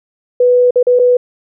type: tone with dropouts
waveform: sine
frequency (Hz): 493.9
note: B4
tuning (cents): 0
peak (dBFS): -6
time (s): 0.4-1.17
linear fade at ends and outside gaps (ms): 5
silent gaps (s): 0.708-0.757 / 0.829-0.868 / 0.991-0.995
effects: none